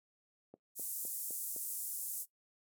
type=click train; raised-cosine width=2 ms; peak=-35 dBFS; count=5; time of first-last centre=0.54-1.563 s; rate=3.91 Hz
type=band-pass noise; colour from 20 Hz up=white; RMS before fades=-41 dBFS; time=0.75-2.26 s; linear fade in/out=50 ms; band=8000 to 15000 Hz; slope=24 dB/octave
effects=noise-tail reverb RT60 0.1 s tail -17 dB re dry + high-pass 300 Hz 12 dB/octave

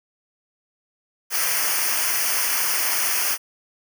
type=noise with comb filter; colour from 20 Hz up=white; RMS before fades=-22 dBFS; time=1.3-3.38 s; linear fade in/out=50 ms; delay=0.26 ms; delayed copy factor=-0.9; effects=none

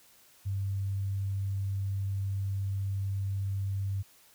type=tone; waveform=sine; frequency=98 Hz; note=G2; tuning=in tune; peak=-29 dBFS; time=0.45-4.03 s; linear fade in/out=20 ms; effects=white hiss -60 dBFS RMS until 4.34 s

